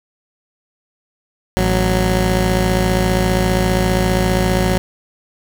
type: tone pair together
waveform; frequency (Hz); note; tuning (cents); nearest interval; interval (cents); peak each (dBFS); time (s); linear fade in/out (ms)
15% pulse; 55 / 185; A1 / F#3; 0 / 0; octave + major sixth; 2100; -10; 1.57-4.78; 0
effects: none